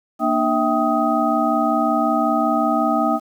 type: tone cluster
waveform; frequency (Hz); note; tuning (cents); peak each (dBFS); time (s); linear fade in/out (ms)
sine; 234.1 / 299.5 / 654 / 778 / 1255; A#3 / D4 / E5 / G5 / D#6; +8 / +34 / -14 / -13 / +15; -22; 0.19-3.2; 50
effects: 8-bit